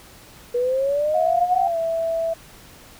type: exponential sweep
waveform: sine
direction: up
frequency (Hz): 479.4 to 785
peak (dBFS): -18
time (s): 0.54-1.68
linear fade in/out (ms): 10
type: tone with pitch glide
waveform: sine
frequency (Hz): 719 to 659.3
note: F#5 to E5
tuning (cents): -50 to 0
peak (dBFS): -20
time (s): 1.14-2.34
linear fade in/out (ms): 10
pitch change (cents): -150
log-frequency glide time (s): 1.58-1.78
effects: pink hiss -46 dBFS RMS until 2.99 s